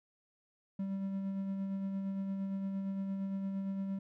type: tone with tremolo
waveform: triangle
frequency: 194.5 Hz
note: G3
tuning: 13 cents flat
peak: -31 dBFS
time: 0.79-3.99 s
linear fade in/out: 5 ms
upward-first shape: sine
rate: 8.7 Hz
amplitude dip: 30%
effects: none